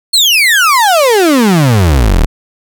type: exponential sweep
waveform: 35% pulse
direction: down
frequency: 4373 to 34.45 Hz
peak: -4 dBFS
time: 0.13-2.26 s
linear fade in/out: 10 ms
effects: none